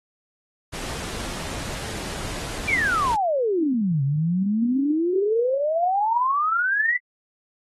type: noise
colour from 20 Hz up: pink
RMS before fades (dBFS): -32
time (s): 0.72-3.16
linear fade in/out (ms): 20
type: exponential two-way sweep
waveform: sine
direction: down then up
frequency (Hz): 2447 to 133.8 to 2021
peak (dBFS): -19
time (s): 2.67-6.98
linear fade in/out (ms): 20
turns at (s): 4.03
effects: low-pass 10000 Hz 12 dB/octave + AAC 32 kbps